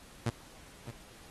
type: tone with echo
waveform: sawtooth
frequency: 116.54 Hz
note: A#2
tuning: in tune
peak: -24 dBFS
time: 0.26-0.3 s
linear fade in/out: 5 ms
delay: 610 ms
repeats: 1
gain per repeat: -13 dB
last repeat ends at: 0.91 s
effects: pink hiss -55 dBFS RMS until 1.3 s + AAC 32 kbps